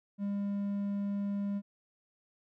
triangle tone, 201.2 Hz, G3, 45 cents sharp, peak -29 dBFS, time 0.18-1.62 s, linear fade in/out 50 ms, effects none

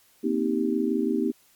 sine chord, C minor seventh, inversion third, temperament just, 235.5 / 261.6 / 314 / 392.4 Hz, Bb3 / C4 / Eb4 / G4, +18 / 0 / +16 / +2 cents, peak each -27 / -28 / -27 / -28 dBFS, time 0.23-1.32 s, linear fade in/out 20 ms, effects white hiss -60 dBFS RMS until 1.55 s + MP3 96 kbps

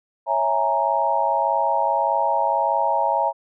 sine chord, A# half-diminished seventh, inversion first, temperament equal, 554.4 / 659.3 / 830.6 / 932.3 Hz, C#5 / E5 / G#5 / A#5, 0 / 0 / 0 / 0 cents, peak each -26 / -24 / -23 / -21 dBFS, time 0.26-3.33 s, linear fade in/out 50 ms, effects none

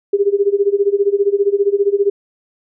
sine tone with tremolo, 402 Hz, G4, 44 cents sharp, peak -8 dBFS, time 0.13-2.1 s, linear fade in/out 5 ms, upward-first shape sine, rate 15 Hz, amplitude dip 90%, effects none

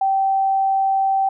sine tone, 776 Hz, G5, 18 cents flat, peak -15 dBFS, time 0.01-1.29 s, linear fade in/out 5 ms, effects none

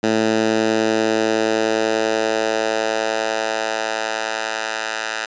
10% pulse tone with high-pass filter sweep, 110.4 Hz, A2, 6 cents sharp, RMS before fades -20 dBFS, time 0.03-5.26 s, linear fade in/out 10 ms, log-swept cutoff 230 to 1200 Hz, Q 1.2, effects resampled to 16000 Hz

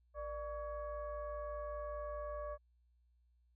sine tone with frequency modulation, 593 Hz, D5, 17 cents sharp, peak -40 dBFS, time 0.14-2.58 s, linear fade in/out 50 ms, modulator 538 Hz, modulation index 0.94, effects added 60 Hz sine -69 dBFS peak until 3.55 s

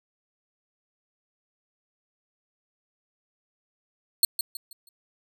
15% pulse tone with echo, 4322 Hz, C#8, 45 cents flat, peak -9 dBFS, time 4.23-4.25 s, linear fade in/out 2 ms, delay 160 ms, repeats 4, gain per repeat -9 dB, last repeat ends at 4.89 s, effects none

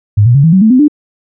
sine tone with pitch steps, 103.6 / 120.39 / 139.9 / 162.57 / 188.91 / 219.5 / 255.1 / 296.4 Hz, G#2 / B2 / C#3 / E3 / F#3 / A3 / C4 / D4, -4 / -44 / +16 / -24 / +36 / -4 / -44 / +16 cents, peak -3 dBFS, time 0.17-0.882 s, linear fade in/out 10 ms, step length 89 ms, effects none

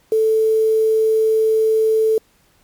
sine tone with quantisation, 440 Hz, A4, in tune, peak -12 dBFS, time 0.12-2.18 s, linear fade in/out 2 ms, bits 6, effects pink hiss -57 dBFS RMS until 2.63 s + MP3 96 kbps

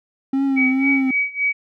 triangle tone with vibrato, 267 Hz, C4, 35 cents sharp, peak -14 dBFS, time 0.33-1.11 s, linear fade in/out 5 ms, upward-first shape triangle, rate 2.2 Hz, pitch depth 58 cents each way
sine tone with tremolo, 2270 Hz, C#7, 41 cents sharp, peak -15 dBFS, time 0.56-1.53 s, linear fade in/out 20 ms, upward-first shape sine, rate 3.6 Hz, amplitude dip 90%
effects none

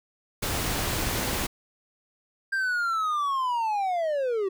pink noise, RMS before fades -28 dBFS, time 0.42-1.47 s, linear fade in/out 10 ms
triangle linear sweep, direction down, 1596 to 370 Hz, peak -22 dBFS, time 2.52-4.49 s, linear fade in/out 10 ms
effects none

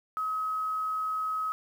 sine tone with quantisation, 1275 Hz, D#6, 42 cents sharp, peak -28 dBFS, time 0.17-1.52 s, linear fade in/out 0 ms, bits 9, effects none

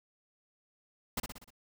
pink noise with echo, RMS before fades -33 dBFS, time 1.17-1.2 s, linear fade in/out 5 ms, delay 61 ms, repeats 5, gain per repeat -5 dB, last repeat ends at 1.505 s, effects none

